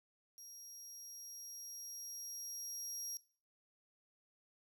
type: tone with level ramp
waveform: 30% pulse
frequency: 5640 Hz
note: F8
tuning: 16 cents sharp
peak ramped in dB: -49 to -38 dBFS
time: 0.38-3.17 s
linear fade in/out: 0 ms
effects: noise-tail reverb RT60 0.4 s tail -17 dB re dry